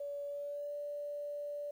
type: tone with pitch glide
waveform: sine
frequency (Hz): 572 to 582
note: D5 to D5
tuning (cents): -46 to -16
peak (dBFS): -38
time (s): 0-1.71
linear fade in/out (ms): 5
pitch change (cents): +30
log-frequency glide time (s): 0.26-0.73
effects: 11-bit